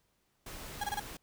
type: noise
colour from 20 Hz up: pink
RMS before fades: -45 dBFS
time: 0.46-1.17 s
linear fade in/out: 5 ms
type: tone bursts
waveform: 35% pulse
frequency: 824 Hz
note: G#5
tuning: 14 cents flat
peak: -30 dBFS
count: 4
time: 0.81-0.998 s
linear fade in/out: 5 ms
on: 29 ms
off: 24 ms
effects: pink hiss -75 dBFS RMS until 1.22 s